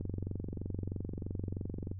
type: click train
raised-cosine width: 3 ms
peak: -25 dBFS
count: 45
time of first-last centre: 0.01-1.915 s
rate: 23.1 Hz
effects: noise-tail reverb RT60 0.1 s tail -25 dB re dry + added 94 Hz sine -40 dBFS peak until 1.99 s